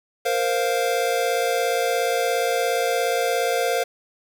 square chord, Bb suspended second, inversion none, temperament equal, 466.2 / 523.3 / 698.5 Hz, Bb4 / C5 / F5, 0 / 0 / 0 cents, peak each -25 / -25 / -25 dBFS, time 0.25-3.84 s, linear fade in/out 10 ms, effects 7-bit

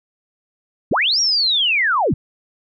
sine linear two-way sweep, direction up then down, 75.4 to 5720 to 75.4 Hz, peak -14 dBFS, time 0.91-2.14 s, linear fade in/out 5 ms, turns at 1.2 s, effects none

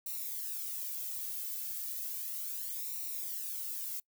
violet noise with flanger, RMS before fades -39 dBFS, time 0.06-4 s, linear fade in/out 5 ms, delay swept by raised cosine 0.61 to 2.11 ms, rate 0.34 Hz, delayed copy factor -0.75, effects noise-tail reverb RT60 0.1 s tail -24 dB re dry

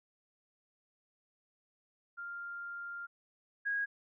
sine tone pair in turn, 1396.9 / 1643.6 Hz, F6 / G#6, 0 / -18 cents, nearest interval minor third, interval 282 cents, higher second, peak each -40 / -31 dBFS, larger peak second, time 2.17-3.07 / 3.65-3.86 s, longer first, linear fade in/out 20 ms, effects none

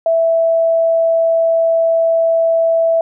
sine tone, 659.3 Hz, E5, in tune, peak -10 dBFS, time 0.06-3.01 s, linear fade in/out 2 ms, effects none

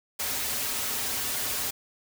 white noise with comb filter, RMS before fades -30 dBFS, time 0.19-1.71 s, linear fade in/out 10 ms, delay 5.9 ms, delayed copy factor -1, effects none

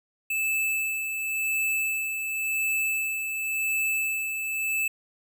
square tone with tremolo, 2626 Hz, E7, 7 cents flat, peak -24 dBFS, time 0.3-4.88 s, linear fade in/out 5 ms, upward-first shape sine, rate 0.92 Hz, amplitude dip 45%, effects none

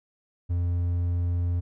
triangle tone, 87.31 Hz, F2, in tune, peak -21 dBFS, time 0.49-1.61 s, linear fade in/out 20 ms, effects none

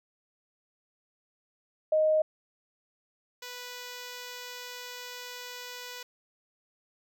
sine / 5% pulse tone pair in turn, 622.3 / 492.9 Hz, D#5 / B4, 0 / -3 cents, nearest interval major third, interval 403 cents, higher first, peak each -21 / -28 dBFS, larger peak first, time 1.92-2.22 / 3.42-6.03 s, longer second, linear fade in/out 5 ms, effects none

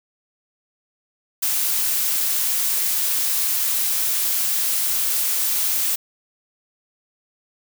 blue noise, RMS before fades -21 dBFS, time 1.42-5.96 s, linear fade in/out 10 ms, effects none

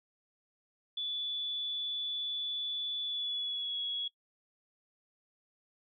sine tone with pitch glide, 3457 to 3347 Hz, A7 to G#7, -31 to +13 cents, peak -33 dBFS, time 0.97-4.08 s, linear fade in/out 5 ms, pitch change -56 cents, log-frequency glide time 3.02-3.79 s, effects noise-tail reverb RT60 0.1 s tail -19 dB re dry

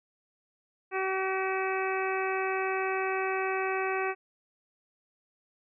harmonic tone with a mistuned harmonic, 380.9 Hz, G4, 50 cents flat, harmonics 1 / 2 / 3 / 4 / 5 / 6 / 7, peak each -31 / -34 / -36 / -37 / -38 / -39 / -39 dBFS, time 0.91-4.15 s, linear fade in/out 50 ms, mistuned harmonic 7, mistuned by -49 cents, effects none

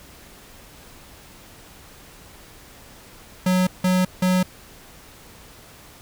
square tone bursts, 183.8 Hz, F#3, 11 cents flat, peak -17 dBFS, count 3, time 3.46-4.43 s, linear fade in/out 5 ms, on 210 ms, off 170 ms, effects pink hiss -46 dBFS RMS until 6.01 s

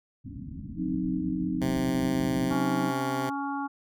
white low-pass noise, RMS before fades -39 dBFS, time 0.24-2.55 s, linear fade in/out 20 ms, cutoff 290 Hz, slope 96 dB/octave
sine chord, C diminished, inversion second, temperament equal with one note detuned, 181.82 / 261.6 / 311.1 Hz, Gb3 / C4 / Eb4, -30 / 0 / 0 cents, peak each -31 dBFS, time 0.76-2.93 s, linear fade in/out 50 ms
10% pulse tone, 131 Hz, C3, 2 cents sharp, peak -22 dBFS, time 1.61-3.3 s, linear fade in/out 10 ms
harmonic tone, 279.8 Hz, C#4, 16 cents sharp, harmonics 1 / 3 / 4 / 5, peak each -32 / -33 / -37 / -39 dBFS, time 2.5-3.68 s, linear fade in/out 20 ms
effects none

